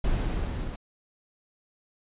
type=noise with level ramp; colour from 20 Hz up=brown; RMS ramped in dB=-25 to -33 dBFS; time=0.04-0.76 s; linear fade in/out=5 ms; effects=resampled to 8000 Hz